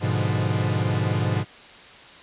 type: chord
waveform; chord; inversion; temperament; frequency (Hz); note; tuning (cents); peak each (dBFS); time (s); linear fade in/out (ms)
45% pulse; G# diminished seventh; none; equal; 103.83 / 123.47 / 146.83 / 174.61; G#2 / B2 / D3 / F3; 0 / 0 / 0 / 0; -24 / -26 / -29 / -30; 0-1.45; 50
effects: white hiss -45 dBFS RMS until 2.22 s + resampled to 8000 Hz